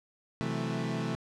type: chord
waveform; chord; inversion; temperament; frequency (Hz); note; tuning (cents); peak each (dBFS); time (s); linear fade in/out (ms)
30% pulse; F# half-diminished seventh; second; equal; 130.81 / 164.81 / 185 / 220; C3 / E3 / F#3 / A3; 0 / 0 / 0 / 0; -33 / -33 / -38 / -33; 0.41-1.15; 0
effects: low-pass 6000 Hz 12 dB/octave